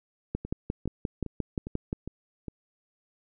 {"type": "two click trains", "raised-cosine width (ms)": 3, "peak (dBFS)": [-23, -16], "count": [6, 10], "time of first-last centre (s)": [[0.45, 2.483], [0.35, 1.929]], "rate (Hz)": [2.46, 5.7], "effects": []}